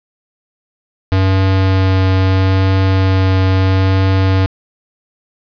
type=tone with vibrato; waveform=square; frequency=95 Hz; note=F#2; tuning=46 cents sharp; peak=-10 dBFS; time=1.12-4.46 s; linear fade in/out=0 ms; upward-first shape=triangle; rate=0.76 Hz; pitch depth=11 cents each way; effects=resampled to 11025 Hz + 8-bit